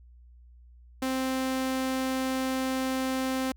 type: tone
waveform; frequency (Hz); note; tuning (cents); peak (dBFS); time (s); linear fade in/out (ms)
sawtooth; 261.6; C4; 0; -23; 1.02-3.52; 5
effects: added 60 Hz sine -50 dBFS peak until 3.56 s